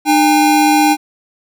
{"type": "tone pair together", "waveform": "square", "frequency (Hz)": [302.7, 808], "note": ["D#4", "G#5"], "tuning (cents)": [-48, -48], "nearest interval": "octave + perfect fourth", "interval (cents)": 1700, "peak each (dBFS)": -12, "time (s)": [0.05, 0.97], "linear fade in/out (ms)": 50, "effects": []}